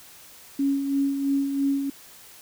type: tone with tremolo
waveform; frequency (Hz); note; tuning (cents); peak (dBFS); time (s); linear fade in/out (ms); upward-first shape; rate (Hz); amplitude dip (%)
sine; 277.2; C#4; 0; -19; 0.59-1.9; 5; sine; 3; 50
effects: white hiss -48 dBFS RMS until 2.41 s